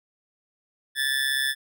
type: tone with amplitude modulation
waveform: 25% pulse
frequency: 1743 Hz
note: A6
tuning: 17 cents flat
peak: -16 dBFS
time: 0.95-1.55 s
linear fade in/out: 50 ms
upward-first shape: sine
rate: 136 Hz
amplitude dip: 65%
effects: none